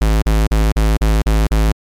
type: tone bursts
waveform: square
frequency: 53.6 Hz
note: A1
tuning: 45 cents flat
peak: -11 dBFS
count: 7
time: 0.01-1.72 s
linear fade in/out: 5 ms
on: 210 ms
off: 40 ms
effects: MP3 96 kbps